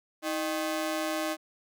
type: ring-modulated tone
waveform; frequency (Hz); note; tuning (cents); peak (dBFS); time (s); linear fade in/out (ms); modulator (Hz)
sawtooth; 466.2; A#4; 0; -22; 0.22-1.37; 50; 148
effects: none